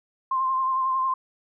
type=tone with vibrato; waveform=sine; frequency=1050 Hz; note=C6; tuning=6 cents sharp; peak=-21 dBFS; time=0.31-1.14 s; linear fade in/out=5 ms; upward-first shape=triangle; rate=11 Hz; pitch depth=34 cents each way; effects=none